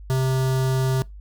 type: tone with notch filter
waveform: square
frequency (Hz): 131.2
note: C3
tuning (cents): +5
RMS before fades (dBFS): -21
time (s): 0.1-1.02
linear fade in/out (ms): 0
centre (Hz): 2300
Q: 1.9
effects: noise-tail reverb RT60 0.2 s tail -23 dB re dry + added 50 Hz sine -37 dBFS peak until 1.2 s